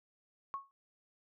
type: tone with exponential decay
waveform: sine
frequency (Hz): 1100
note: C#6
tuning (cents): -14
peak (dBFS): -33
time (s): 0.54-0.71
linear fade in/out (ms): 0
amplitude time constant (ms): 35
effects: none